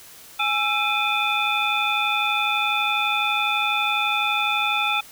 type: tone cluster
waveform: sine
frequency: 829 / 1337 / 2423 / 2535 / 3518 Hz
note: G#5 / E6 / D#7 / D#7 / A7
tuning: -3 / +24 / -47 / +32 / -1 cents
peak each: -26 dBFS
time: 0.39-5.01 s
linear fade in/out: 10 ms
effects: white hiss -45 dBFS RMS until 5.11 s